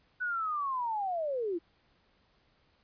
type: linear sweep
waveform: sine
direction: down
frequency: 1500 to 320 Hz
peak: -30 dBFS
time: 0.2-1.59 s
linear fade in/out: 20 ms
effects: pink hiss -69 dBFS RMS until 2.83 s + resampled to 11025 Hz